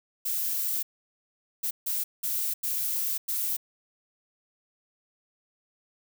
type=noise bursts at uneven times; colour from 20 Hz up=violet; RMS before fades=-29 dBFS; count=6; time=0.25-0.83 / 1.63-1.71 / 1.86-2.04 / 2.23-2.54 / 2.63-3.18 / 3.28-3.57 s; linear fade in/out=10 ms; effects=none